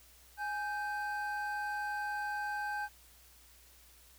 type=tone pair together; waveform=triangle; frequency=830.6 / 1559.8 Hz; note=G#5 / G6; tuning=0 / -9 cents; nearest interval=major seventh; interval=1091 cents; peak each=-35 / -36 dBFS; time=0.37-2.89 s; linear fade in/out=50 ms; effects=added 60 Hz sine -63 dBFS peak until 4.18 s + white hiss -61 dBFS RMS until 4.18 s